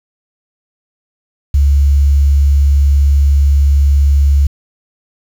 sine tone with quantisation, 70.5 Hz, C#2, 30 cents sharp, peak -6 dBFS, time 1.54-4.47 s, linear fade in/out 5 ms, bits 6, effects none

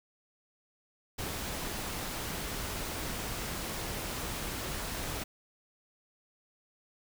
pink noise, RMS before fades -37 dBFS, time 1.18-5.24 s, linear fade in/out 10 ms, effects none

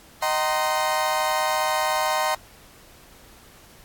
35% pulse chord, C minor seventh, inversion first, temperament equal with one note detuned, 622.3 / 763.9 / 932.3 / 1046.5 Hz, Eb5 / G5 / Bb5 / C6, 0 / -45 / 0 / 0 cents, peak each -25 dBFS, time 0.22-2.35 s, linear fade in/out 5 ms, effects pink hiss -50 dBFS RMS until 3.84 s + AAC 64 kbps

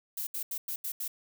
violet noise bursts at uneven times, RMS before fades -35 dBFS, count 6, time 0.17-0.27 / 0.34-0.43 / 0.51-0.58 / 0.68-0.76 / 0.84-0.92 / 1-1.08 s, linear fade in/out 5 ms, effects none

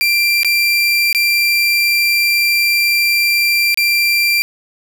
30% pulse tone with dropouts, 2366 Hz, D7, 12 cents sharp, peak -9 dBFS, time 0.01-4.42 s, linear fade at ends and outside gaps 0 ms, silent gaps 0.432-0.447 / 1.128-1.148 / 3.744-3.774 s, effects none

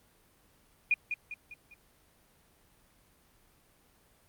sine tone with echo, 2441 Hz, D#7, 34 cents flat, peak -22 dBFS, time 0.91-0.94 s, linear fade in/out 2 ms, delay 200 ms, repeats 4, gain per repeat -7 dB, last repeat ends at 1.74 s, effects pink hiss -65 dBFS RMS until 4.28 s + Opus 32 kbps

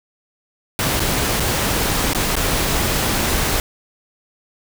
pink noise with dropouts, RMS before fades -19 dBFS, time 0.79-3.6 s, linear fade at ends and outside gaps 1 ms, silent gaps 0.996-1.002 / 1.398-1.403 / 2.134-2.148 / 2.355-2.365 s, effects none

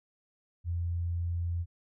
sine tone, 85.9 Hz, F2, 28 cents flat, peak -29 dBFS, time 0.64-1.66 s, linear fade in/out 50 ms, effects none

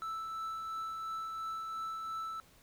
triangle tone with tremolo, 1318.5 Hz, E6, in tune, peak -34 dBFS, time 0.02-2.4 s, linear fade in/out 0 ms, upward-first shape triangle, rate 2.9 Hz, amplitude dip 30%, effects pink hiss -63 dBFS RMS until 2.62 s

